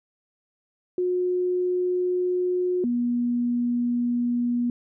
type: tone pair in turn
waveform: sine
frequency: 361.5 / 241.3 Hz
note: F#4 / B3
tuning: -40 / -40 cents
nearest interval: perfect fifth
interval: 700 cents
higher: first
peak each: -21 dBFS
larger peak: neither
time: 0.98-2.84 / 2.84-4.7 s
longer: neither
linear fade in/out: 2 ms
effects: none